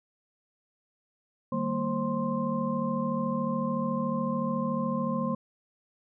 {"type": "tone cluster", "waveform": "sine", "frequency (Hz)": [154.7, 197.8, 231.6, 530, 1049], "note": ["D#3", "G3", "A#3", "C5", "C6"], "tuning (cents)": [-10, 16, -11, 22, 4], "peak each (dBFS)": [-36, -33, -30, -34, -34], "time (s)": [1.52, 5.35], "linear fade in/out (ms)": 5, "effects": []}